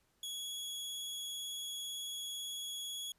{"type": "tone with vibrato", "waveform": "sawtooth", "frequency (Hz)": 3351, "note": "G#7", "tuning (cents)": 15, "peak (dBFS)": -37, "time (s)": [0.23, 3.12], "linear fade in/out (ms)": 2, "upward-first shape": "square", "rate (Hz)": 18, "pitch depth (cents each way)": 8, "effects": ["pink hiss -75 dBFS RMS until 3.18 s", "resampled to 32000 Hz"]}